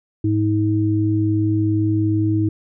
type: tone pair together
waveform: sine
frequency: 105.31 / 318.5 Hz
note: G#2 / D#4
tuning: +25 / +41 cents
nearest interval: octave + perfect fifth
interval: 1916 cents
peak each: -18 dBFS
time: 0.24-2.49 s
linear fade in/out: 5 ms
effects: none